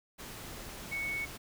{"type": "tone in noise", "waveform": "sine", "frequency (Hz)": 2217, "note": "C#7", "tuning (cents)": 0, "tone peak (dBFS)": -33, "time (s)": [0.91, 1.26], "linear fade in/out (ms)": 20, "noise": "pink", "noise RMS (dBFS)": -45, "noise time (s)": [0.18, 1.38], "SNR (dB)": 9, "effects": []}